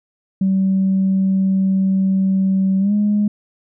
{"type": "tone with pitch glide", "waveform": "sine", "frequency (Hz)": [191.5, 207.6], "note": ["G3", "G#3"], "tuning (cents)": [-40, 0], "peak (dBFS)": -12, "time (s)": [0.41, 3.28], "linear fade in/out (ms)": 5, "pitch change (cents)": 140, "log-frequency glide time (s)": [2.79, 2.93], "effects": ["tanh soft clip ceiling -9 dBFS"]}